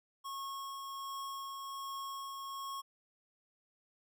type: tone with tremolo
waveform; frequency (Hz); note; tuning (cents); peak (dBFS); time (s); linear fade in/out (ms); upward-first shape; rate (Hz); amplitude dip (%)
square; 1093; C#6; -25; -40; 0.24-2.82; 20; triangle; 1.3; 30
effects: none